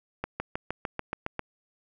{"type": "accelerating click train", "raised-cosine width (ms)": 0.5, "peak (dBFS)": -15, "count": 9, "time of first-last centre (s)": [0.24, 1.393], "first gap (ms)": 160, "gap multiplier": 0.97, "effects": []}